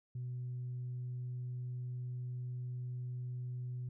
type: tone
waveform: sine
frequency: 124.4 Hz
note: B2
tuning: 13 cents sharp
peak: -37 dBFS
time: 0.15-3.89 s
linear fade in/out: 5 ms
effects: tanh soft clip ceiling -35 dBFS